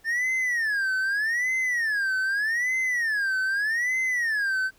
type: tone with vibrato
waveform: triangle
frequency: 1772 Hz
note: A6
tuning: 12 cents sharp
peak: -21 dBFS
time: 0.04-4.71 s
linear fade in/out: 50 ms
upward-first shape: sine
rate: 0.82 Hz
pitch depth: 260 cents each way
effects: pink hiss -60 dBFS RMS until 4.78 s